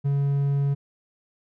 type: tone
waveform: triangle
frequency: 140.5 Hz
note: C#3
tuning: 24 cents sharp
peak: -18 dBFS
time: 0.04-0.75 s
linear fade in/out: 20 ms
effects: none